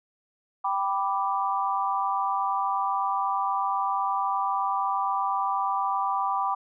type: chord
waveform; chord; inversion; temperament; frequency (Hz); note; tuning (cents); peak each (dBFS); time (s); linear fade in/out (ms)
sine; G major; none; equal; 784 / 987.8 / 1174.7; G5 / B5 / D6; 0 / 0 / 0; -28; 0.64-6.55; 10
effects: none